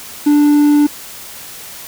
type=tone; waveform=triangle; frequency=293.7 Hz; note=D4; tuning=in tune; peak=-5 dBFS; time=0.26-0.87 s; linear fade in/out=10 ms; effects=white hiss -32 dBFS RMS until 1.87 s